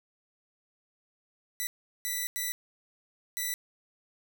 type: tone bursts at uneven times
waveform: 5% pulse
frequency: 1975.5 Hz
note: B6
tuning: in tune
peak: -20 dBFS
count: 4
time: 1.6-1.67 / 2.05-2.27 / 2.36-2.52 / 3.37-3.54 s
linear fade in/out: 0 ms
effects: none